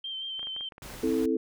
sine tone with vibrato, 3133 Hz, G7, 2 cents flat, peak -33 dBFS, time 0.04-0.69 s, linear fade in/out 5 ms, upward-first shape sine, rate 5.7 Hz, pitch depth 27 cents each way
clicks, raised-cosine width 0.5 ms, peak -32 dBFS, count 10, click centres 0.394 / 0.43 / 0.471 / 0.564 / 0.609 / 0.722 / 0.781 / 0.821 / 0.903 / 0.942 s
pink noise, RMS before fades -43 dBFS, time 0.82-1.26 s, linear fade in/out 5 ms
sine chord, A minor, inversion first, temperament equal with one note detuned, 261.6 / 326.4 / 440 Hz, C4 / E4 / A4, 0 / -17 / 0 cents, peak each -28 dBFS, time 1.03-1.37 s, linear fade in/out 5 ms
effects none

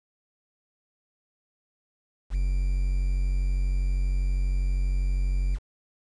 triangle tone with quantisation, 46.25 Hz, F#1, in tune, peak -20 dBFS, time 2.3-5.59 s, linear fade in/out 50 ms, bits 8, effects resampled to 22050 Hz

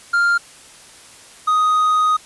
triangle tone pair in turn, 1397 / 1248.5 Hz, F6 / D#6, 0 / +6 cents, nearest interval major second, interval 194 cents, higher first, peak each -11 dBFS, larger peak neither, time 0.13-0.38 / 1.47-2.17 s, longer second, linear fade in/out 10 ms, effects white hiss -43 dBFS RMS until 2.25 s + resampled to 24000 Hz

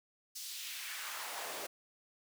pink noise with high-pass filter sweep, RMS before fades -43 dBFS, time 0.35-1.67 s, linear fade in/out 10 ms, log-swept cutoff 5200 to 440 Hz, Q 1.4, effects none

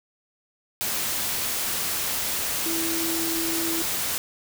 sine tone in noise, 329.6 Hz, E4, in tune, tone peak -28 dBFS, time 2.66-3.82 s, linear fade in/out 0 ms, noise white, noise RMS -27 dBFS, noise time 0.81-4.18 s, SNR -4 dB, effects none

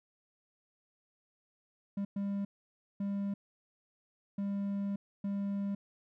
triangle tone bursts at uneven times, 199.7 Hz, G3, 32 cents sharp, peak -30 dBFS, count 5, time 1.97-2.05 / 2.16-2.45 / 3-3.34 / 4.38-4.96 / 5.24-5.75 s, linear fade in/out 5 ms, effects none

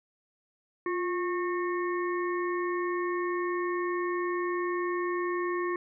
harmonic tone with a mistuned harmonic, 364.1 Hz, F#4, 28 cents flat, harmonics 1 / 3 / 5 / 6, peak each -29 / -34 / -38 / -44 dBFS, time 0.86-5.76 s, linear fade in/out 2 ms, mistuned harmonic 1, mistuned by -60 cents, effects none

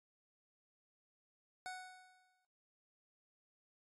25% pulse tone with exponential decay, 740 Hz, F#5, in tune, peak -38 dBFS, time 1.66-2.45 s, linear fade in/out 0 ms, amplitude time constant 170 ms, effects noise-tail reverb RT60 0.7 s tail -24 dB re dry + AAC 32 kbps

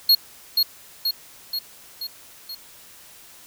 square tone with echo, 4300 Hz, C8, 47 cents sharp, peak -12 dBFS, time 0.09-0.15 s, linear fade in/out 5 ms, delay 480 ms, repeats 5, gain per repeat -4 dB, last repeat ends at 2.55 s, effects white hiss -47 dBFS RMS until 3.46 s

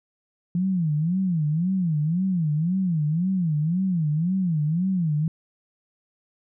sine tone with vibrato, 168.7 Hz, E3, 40 cents sharp, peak -20 dBFS, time 0.55-5.28 s, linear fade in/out 2 ms, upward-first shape sine, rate 1.9 Hz, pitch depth 220 cents each way, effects none

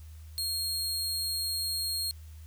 sawtooth tone, 4255 Hz, C8, 28 cents sharp, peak -27 dBFS, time 0.38-2.11 s, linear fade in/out 0 ms, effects added 78 Hz sine -44 dBFS peak until 2.46 s + white hiss -61 dBFS RMS until 2.46 s

